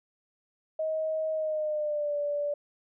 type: tone with pitch glide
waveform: sine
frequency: 631 to 582 Hz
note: D#5 to D5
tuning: +24 to -16 cents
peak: -27 dBFS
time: 0.79-2.54 s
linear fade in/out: 5 ms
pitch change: -140 cents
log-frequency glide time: 1.33-2.17 s
effects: none